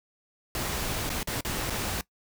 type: noise with dropouts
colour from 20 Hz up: pink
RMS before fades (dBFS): -31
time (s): 0.55-2.01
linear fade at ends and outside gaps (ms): 1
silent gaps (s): 1.093-1.101 / 1.23-1.273 / 1.408-1.449 / 1.699-1.704
effects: noise-tail reverb RT60 0.1 s tail -20 dB re dry

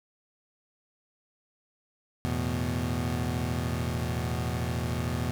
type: chord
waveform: 25% pulse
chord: E suspended fourth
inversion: none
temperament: equal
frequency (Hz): 82.41 / 110 / 123.47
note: E2 / A2 / B2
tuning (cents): 0 / 0 / 0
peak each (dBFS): -28 / -31 / -28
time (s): 2.25-5.31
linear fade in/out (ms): 0
effects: none

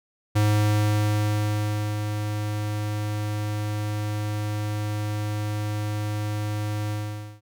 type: tone with ADSR envelope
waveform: square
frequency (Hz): 105.3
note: G#2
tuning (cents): +24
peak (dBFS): -18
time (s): 0.35-7.41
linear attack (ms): 14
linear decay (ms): 1600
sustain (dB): -8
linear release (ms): 500
effects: none

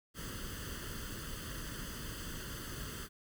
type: noise with comb filter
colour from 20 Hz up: pink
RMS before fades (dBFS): -43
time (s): 0.14-3.09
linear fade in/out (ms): 50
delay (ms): 0.64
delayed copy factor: +0.8
effects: none

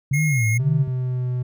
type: tone with vibrato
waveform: sine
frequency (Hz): 130.81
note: C3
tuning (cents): 0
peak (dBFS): -17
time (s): 0.11-0.88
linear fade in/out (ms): 5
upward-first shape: sine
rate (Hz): 2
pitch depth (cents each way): 300
type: tone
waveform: square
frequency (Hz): 2151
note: C7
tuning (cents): +47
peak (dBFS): -24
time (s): 0.13-0.58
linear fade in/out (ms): 10
type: tone with pitch glide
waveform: triangle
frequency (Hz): 129.8 to 125.09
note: C3 to B2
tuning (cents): -13 to +23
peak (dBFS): -19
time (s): 0.59-1.43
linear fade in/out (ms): 10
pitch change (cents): -64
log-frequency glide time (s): 0.71-1.3
effects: none

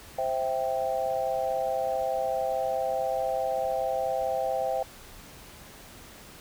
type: chord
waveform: sine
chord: C major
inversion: none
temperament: equal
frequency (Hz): 523.3 / 659.3 / 784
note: C5 / E5 / G5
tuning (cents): 0 / 0 / 0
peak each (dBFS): -30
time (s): 0.18-4.83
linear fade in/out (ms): 5
effects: pink hiss -48 dBFS RMS until 6.4 s

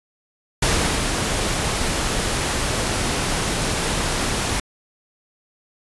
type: noise with ADSR envelope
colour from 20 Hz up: pink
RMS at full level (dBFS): -18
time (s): 0.62-4.6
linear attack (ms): 6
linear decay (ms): 370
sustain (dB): -4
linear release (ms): 5
effects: resampled to 24000 Hz

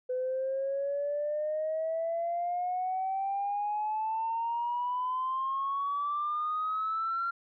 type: exponential sweep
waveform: sine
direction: up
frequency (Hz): 503 to 1381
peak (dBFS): -28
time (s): 0.09-7.31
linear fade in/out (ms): 10
effects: tanh soft clip ceiling -24 dBFS

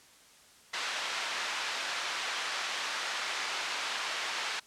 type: band-pass noise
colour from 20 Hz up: pink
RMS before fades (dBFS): -35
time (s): 0.73-4.6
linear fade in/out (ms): 10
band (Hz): 1100 to 5100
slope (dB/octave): 12
effects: white hiss -58 dBFS RMS until 4.66 s + low-pass 9000 Hz 12 dB/octave

